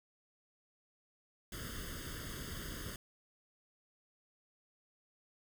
pink noise with comb filter, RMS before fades -44 dBFS, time 1.52-2.96 s, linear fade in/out 2 ms, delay 0.61 ms, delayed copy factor +0.95, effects none

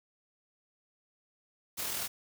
white noise with amplitude modulation, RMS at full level -34 dBFS, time 1.77-2.08 s, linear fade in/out 20 ms, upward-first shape sine, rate 40.4 Hz, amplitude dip 35%, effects none

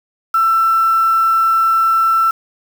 sine tone with quantisation, 1335 Hz, E6, 22 cents sharp, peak -10 dBFS, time 0.34-2.31 s, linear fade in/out 5 ms, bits 5, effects none

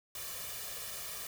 white noise with comb filter, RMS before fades -42 dBFS, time 0.15-1.27 s, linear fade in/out 2 ms, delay 1.7 ms, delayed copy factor +0.65, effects none

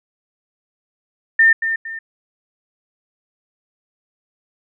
sine tone with echo, 1807 Hz, A6, 46 cents sharp, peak -8 dBFS, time 1.39-1.53 s, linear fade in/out 5 ms, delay 230 ms, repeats 2, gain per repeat -9 dB, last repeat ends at 1.99 s, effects none

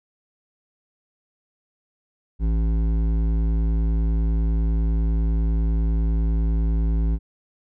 sine tone with hard clipping, 55 Hz, A1, in tune, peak -20 dBFS, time 2.39-7.19 s, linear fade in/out 50 ms, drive 11 dB, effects none

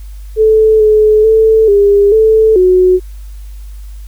sine tone with pitch steps, 436.9 / 428.8 / 441.5 / 404.2 / 439.3 / 367.5 Hz, A4 / A4 / A4 / G#4 / A4 / F#4, -12 / -45 / +6 / -47 / -3 / -12 cents, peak -4 dBFS, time 0.36-3 s, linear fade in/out 50 ms, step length 440 ms, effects added 50 Hz sine -25 dBFS peak until 4.07 s + white hiss -47 dBFS RMS until 4.07 s

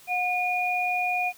sine tone pair together, 723.3 / 2439 Hz, F#5 / D#7, -39 / -35 cents, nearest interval octave + major sixth, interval 2104 cents, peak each -26 dBFS, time 0.07-1.33 s, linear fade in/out 50 ms, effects white hiss -52 dBFS RMS until 1.37 s

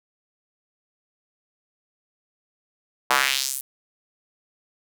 square tone with high-pass filter sweep, 67 Hz, C2, 42 cents sharp, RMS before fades -23 dBFS, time 3.1-3.61 s, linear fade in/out 5 ms, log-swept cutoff 900 to 12000 Hz, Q 1.7, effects none

